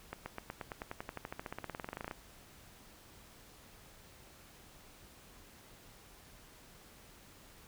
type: accelerating click train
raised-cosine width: 0.5 ms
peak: -25 dBFS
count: 29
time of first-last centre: 0.13-2.112 s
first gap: 130 ms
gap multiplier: 0.95
effects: pink hiss -58 dBFS RMS until 7.67 s